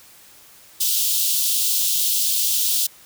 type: high-pass noise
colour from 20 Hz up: white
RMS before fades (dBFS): -20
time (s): 0.8-2.87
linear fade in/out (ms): 10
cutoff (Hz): 3000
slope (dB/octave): 48
effects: white hiss -48 dBFS RMS until 3.05 s